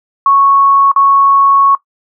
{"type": "tone with dropouts", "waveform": "sine", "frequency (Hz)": 1106, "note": "C#6", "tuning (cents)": -4, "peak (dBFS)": -5, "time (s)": [0.26, 1.75], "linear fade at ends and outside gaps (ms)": 2, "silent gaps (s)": [0.916, 0.961], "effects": ["noise-tail reverb RT60 0.1 s tail -17 dB re dry"]}